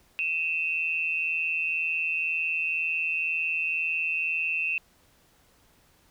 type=tone pair together; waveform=sine; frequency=2540 / 2702 Hz; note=D#7 / E7; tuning=+35 / +42 cents; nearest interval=minor second; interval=107 cents; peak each=-28 dBFS; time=0.19-4.78 s; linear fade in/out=0 ms; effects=pink hiss -62 dBFS RMS until 6.1 s